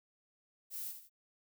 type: noise with echo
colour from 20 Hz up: violet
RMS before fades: -42 dBFS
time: 0.7-0.94 s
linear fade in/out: 50 ms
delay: 79 ms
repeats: 2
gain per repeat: -8 dB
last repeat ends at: 1.098 s
effects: none